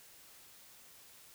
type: silence
effects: white hiss -58 dBFS RMS until 1.34 s